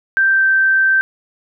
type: tone with pitch glide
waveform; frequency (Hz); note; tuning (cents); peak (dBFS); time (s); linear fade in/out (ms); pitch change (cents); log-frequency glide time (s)
sine; 1568 to 1558.1; G6 to G6; 0 to -11; -10; 0.17-1.01; 0; -11; 0.31-0.45
effects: none